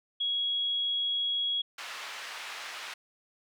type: tone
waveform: sine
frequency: 3322 Hz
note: G#7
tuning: in tune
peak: -27 dBFS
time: 0.2-1.62 s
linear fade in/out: 10 ms
type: band-pass noise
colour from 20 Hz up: white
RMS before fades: -41 dBFS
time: 1.78-2.94 s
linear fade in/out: 5 ms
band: 880 to 3100 Hz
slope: 12 dB/octave
effects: none